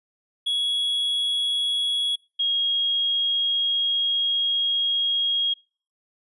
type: tone pair in turn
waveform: triangle / sine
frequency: 3346 / 3275 Hz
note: G#7 / G#7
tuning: +12 / -25 cents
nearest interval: unison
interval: 37 cents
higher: first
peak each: -20 dBFS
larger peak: neither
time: 0.46-2.16 / 2.39-5.54 s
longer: second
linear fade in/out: 10 ms
effects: noise-tail reverb RT60 0.4 s tail -26 dB re dry + resampled to 24000 Hz